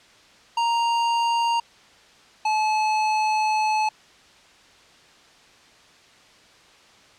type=tone pair in turn; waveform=square; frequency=932.3 / 861.6 Hz; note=A#5 / A5; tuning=0 / -37 cents; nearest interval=minor second; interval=137 cents; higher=first; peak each=-20 dBFS; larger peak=neither; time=0.57-1.6 / 2.45-3.89 s; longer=second; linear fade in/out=5 ms; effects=white hiss -52 dBFS RMS until 7.18 s + low-pass 5000 Hz 12 dB/octave